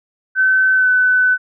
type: tone with pitch glide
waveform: sine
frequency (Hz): 1528 to 1505.2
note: G6 to F#6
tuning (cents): -45 to +29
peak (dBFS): -10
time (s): 0.35-1.38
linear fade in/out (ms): 50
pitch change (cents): -26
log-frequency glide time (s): 0.74-0.89
effects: none